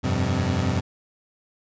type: chord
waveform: 25% pulse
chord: F suspended second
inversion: none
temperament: equal with one note detuned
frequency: 87.31 / 98 / 127.75 Hz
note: F2 / G2 / C3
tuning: 0 / 0 / -41 cents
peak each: -22 dBFS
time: 0.03-0.81 s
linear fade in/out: 20 ms
effects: resampled to 16000 Hz